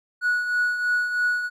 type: tone with tremolo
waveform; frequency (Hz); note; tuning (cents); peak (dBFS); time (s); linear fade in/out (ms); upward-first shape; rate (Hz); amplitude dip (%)
triangle; 1465; F#6; -18; -15; 0.21-1.5; 50; triangle; 3.1; 65
effects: tanh soft clip ceiling -14 dBFS